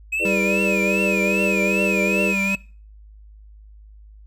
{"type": "tone with vibrato", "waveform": "triangle", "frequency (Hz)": 2526, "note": "D#7", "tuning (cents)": 26, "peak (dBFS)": -19, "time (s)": [0.12, 2.56], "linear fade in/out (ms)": 10, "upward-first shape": "triangle", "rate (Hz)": 2.5, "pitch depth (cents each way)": 130}
{"type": "chord", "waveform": "sine", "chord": "E dominant seventh", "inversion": "none", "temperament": "just", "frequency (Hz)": [329.6, 412, 494.4, 593.3], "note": ["E4", "G#4", "B4", "D5"], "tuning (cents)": [0, -14, 2, 18], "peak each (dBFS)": -27, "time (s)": [0.19, 2.35], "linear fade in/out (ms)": 50}
{"type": "tone", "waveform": "square", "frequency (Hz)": 196, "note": "G3", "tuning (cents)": 0, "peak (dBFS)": -24, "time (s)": [0.25, 2.55], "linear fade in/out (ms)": 2}
{"effects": ["noise-tail reverb RT60 0.4 s tail -23 dB re dry", "added 52 Hz sine -42 dBFS peak until 4.26 s"]}